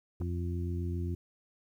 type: harmonic tone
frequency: 87.31 Hz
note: F2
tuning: in tune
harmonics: 1 / 2 / 3 / 4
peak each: -32 / -40 / -43 / -42 dBFS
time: 0.2-1.15 s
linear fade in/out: 5 ms
type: clicks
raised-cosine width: 1 ms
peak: -35 dBFS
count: 2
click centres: 0.215 / 0.219 s
effects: 11-bit